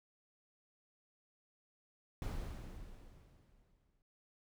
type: noise with exponential decay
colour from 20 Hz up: brown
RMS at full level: -38 dBFS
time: 2.22-4.02 s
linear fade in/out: 1 ms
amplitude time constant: 390 ms
effects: none